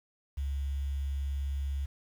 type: tone with quantisation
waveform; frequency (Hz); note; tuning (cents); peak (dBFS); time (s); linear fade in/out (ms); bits
sine; 69.3; C#2; 0; -30; 0.37-1.86; 10; 9
effects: none